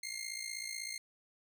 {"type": "tone with amplitude modulation", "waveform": "15% pulse", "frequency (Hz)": 2118, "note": "C7", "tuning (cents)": 21, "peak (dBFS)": -30, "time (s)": [0.03, 0.98], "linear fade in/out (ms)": 5, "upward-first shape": "sine", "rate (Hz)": 56.1, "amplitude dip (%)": 75, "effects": []}